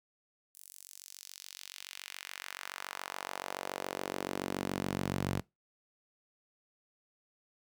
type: tone with high-pass filter sweep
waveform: sawtooth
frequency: 47.06 Hz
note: F#1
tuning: 30 cents sharp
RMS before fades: -40 dBFS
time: 0.54-5.41 s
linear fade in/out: 20 ms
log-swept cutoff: 10000 to 120 Hz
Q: 1.2
effects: noise-tail reverb RT60 0.2 s tail -22 dB re dry